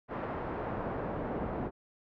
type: noise with band-pass filter sweep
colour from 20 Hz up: brown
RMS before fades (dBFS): -36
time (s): 0.08-1.71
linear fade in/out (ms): 50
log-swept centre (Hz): 1000 to 540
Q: 0.72
effects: low-pass 2000 Hz 12 dB/octave